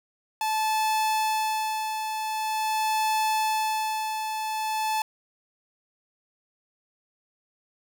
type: tone with tremolo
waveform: 45% pulse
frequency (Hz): 870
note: A5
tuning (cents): -20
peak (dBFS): -22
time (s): 0.41-5.02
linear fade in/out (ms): 2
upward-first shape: sine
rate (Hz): 0.45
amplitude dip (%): 50
effects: none